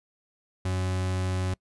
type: tone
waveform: 40% pulse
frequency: 92.7 Hz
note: F#2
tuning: 4 cents sharp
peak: -25 dBFS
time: 0.65-1.54 s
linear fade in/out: 5 ms
effects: noise-tail reverb RT60 0.1 s tail -24 dB re dry + resampled to 24000 Hz